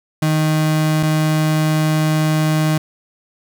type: tone pair in turn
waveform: 35% pulse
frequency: 155.56 / 155.56 Hz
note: D#3 / D#3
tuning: 0 / 0 cents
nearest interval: unison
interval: 0 cents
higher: neither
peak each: -12 dBFS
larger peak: neither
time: 0.22-1.03 / 1.03-2.78 s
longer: second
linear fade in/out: 5 ms
effects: none